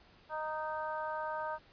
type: harmonic tone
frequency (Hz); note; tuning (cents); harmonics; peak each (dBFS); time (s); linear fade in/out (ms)
310; D#4; -6; 2 / 3 / 4 / 5; -40 / -38 / -43 / -44; 0.29-1.59; 50
effects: pink hiss -62 dBFS RMS until 1.72 s + resampled to 11025 Hz